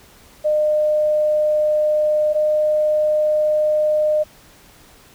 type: tone pair in turn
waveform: sine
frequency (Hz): 607 / 609.2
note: D#5 / D#5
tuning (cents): -43 / -37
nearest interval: unison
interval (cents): 6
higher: second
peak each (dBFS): -14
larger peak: neither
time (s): 0.44-2.34 / 2.34-4.24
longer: neither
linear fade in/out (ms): 20
effects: pink hiss -48 dBFS RMS until 5.14 s